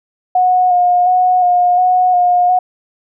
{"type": "tone with vibrato", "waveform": "sine", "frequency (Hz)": 723, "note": "F#5", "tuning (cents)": -40, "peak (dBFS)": -8, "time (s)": [0.35, 2.59], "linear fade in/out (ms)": 5, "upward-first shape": "square", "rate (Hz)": 1.4, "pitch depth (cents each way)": 20, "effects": []}